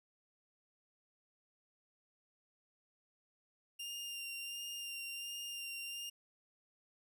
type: tone with vibrato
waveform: sawtooth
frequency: 2794 Hz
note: F7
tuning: in tune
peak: -39 dBFS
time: 3.79-6.1 s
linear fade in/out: 10 ms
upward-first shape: sine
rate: 1.4 Hz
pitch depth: 17 cents each way
effects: none